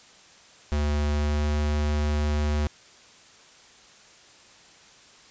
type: tone with pitch glide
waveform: square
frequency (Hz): 73.8 to 74.49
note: D2 to D2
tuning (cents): +9 to +25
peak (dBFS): -23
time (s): 0.72-2.67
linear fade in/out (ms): 0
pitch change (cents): +16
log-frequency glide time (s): 1.12-1.49
effects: white hiss -52 dBFS RMS until 5.3 s + resampled to 16000 Hz